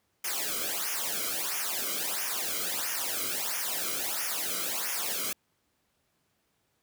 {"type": "noise with flanger", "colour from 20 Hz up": "white", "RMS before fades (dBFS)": -32, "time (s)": [0.24, 5.33], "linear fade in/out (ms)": 5, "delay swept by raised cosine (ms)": [0.24, 1.14], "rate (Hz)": 1.5, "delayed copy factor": -0.9, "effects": ["pink hiss -74 dBFS RMS until 6.82 s", "high-pass 80 Hz 12 dB/octave"]}